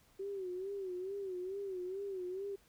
sine tone with vibrato, 380 Hz, F#4, 46 cents sharp, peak -38 dBFS, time 0.19-2.56 s, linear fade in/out 10 ms, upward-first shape sine, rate 2.3 Hz, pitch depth 100 cents each way, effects pink hiss -68 dBFS RMS until 2.68 s

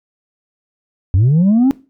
sine linear sweep, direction up, 84.6 to 277.2 Hz, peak -6 dBFS, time 1.14-1.71 s, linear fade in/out 0 ms, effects noise-tail reverb RT60 0.3 s tail -19 dB re dry + tanh soft clip ceiling -7 dBFS

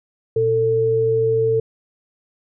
sine tone pair together, 118.73 / 446.7 Hz, A#2 / A4, +32 / +26 cents, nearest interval octave + major seventh, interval 2294 cents, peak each -24 / -15 dBFS, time 0.36-1.6 s, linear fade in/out 5 ms, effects none

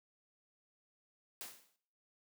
white noise with exponential decay, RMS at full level -43 dBFS, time 1.41-1.76 s, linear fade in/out 0 ms, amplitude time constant 75 ms, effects noise-tail reverb RT60 0.6 s tail -18 dB re dry + high-pass 150 Hz 12 dB/octave

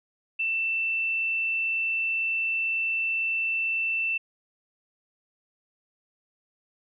sine tone, 2671 Hz, E7, 22 cents sharp, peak -24 dBFS, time 0.39-4.18 s, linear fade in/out 10 ms, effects none

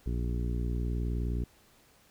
harmonic tone, 59.6 Hz, A#1, 39 cents sharp, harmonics 1 / 2 / 3 / 4 / 5 / 6 / 7, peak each -30 / -36 / -40 / -42 / -44 / -46 / -47 dBFS, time 0.06-1.44 s, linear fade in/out 5 ms, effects pink hiss -62 dBFS RMS until 2.1 s

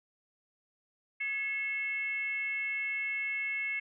sine tone with frequency modulation, 2179 Hz, C#7, 30 cents flat, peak -31 dBFS, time 1.2-3.8 s, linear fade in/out 10 ms, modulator 483 Hz, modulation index 0.53, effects none

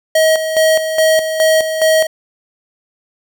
square tone with tremolo, 635 Hz, D#5, 35 cents sharp, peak -9 dBFS, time 0.15-2.07 s, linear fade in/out 5 ms, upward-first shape square, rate 2.4 Hz, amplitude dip 60%, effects none

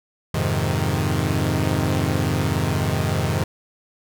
sawtooth chord, F minor seventh, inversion none, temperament equal, 87.31 / 103.83 / 130.81 / 155.56 Hz, F2 / Ab2 / C3 / Eb3, 0 / 0 / 0 / 0 cents, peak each -21 dBFS, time 0.34-3.44 s, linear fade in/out 5 ms, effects none

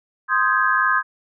sine chord, Ab major seventh, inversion first, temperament equal with one note detuned, 1046.5 / 1244.5 / 1568 / 1671.8 Hz, C6 / Eb6 / G6 / Ab6, 0 / 0 / 0 / +11 cents, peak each -21 dBFS, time 0.28-1.03 s, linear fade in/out 50 ms, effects none

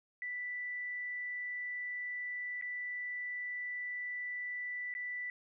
sine tone with dropouts, 1975.5 Hz, B6, in tune, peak -37 dBFS, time 0.22-5.3 s, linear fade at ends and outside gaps 1 ms, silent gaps 2.613-2.623 / 4.94-4.95 s, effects none

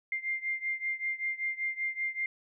sine beating tone pair, 2100 / 2105.2 Hz, C7 / C7, +6 / +10 cents, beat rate 5.2 Hz, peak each -33 / -35 dBFS, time 0.12-2.26 s, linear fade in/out 2 ms, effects none

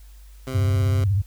15% pulse tone, 130.81 Hz, C3, in tune, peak -22 dBFS, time 0.47-1.04 s, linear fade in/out 2 ms
sine tone with vibrato, 98 Hz, G2, in tune, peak -17 dBFS, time 0.54-1.22 s, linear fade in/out 10 ms, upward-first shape triangle, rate 16 Hz, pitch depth 160 cents each way
effects added 50 Hz sine -42 dBFS peak until 1.26 s + white hiss -57 dBFS RMS until 1.26 s

